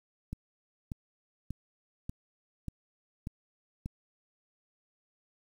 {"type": "click train", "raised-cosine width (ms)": 5, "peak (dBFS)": -24, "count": 7, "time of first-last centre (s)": [0.33, 3.859], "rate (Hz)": 1.7, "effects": ["9-bit"]}